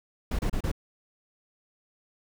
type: noise bursts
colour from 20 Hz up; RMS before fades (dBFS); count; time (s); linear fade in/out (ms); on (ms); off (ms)
brown; -27; 4; 0.31-0.716; 5; 79; 30
effects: none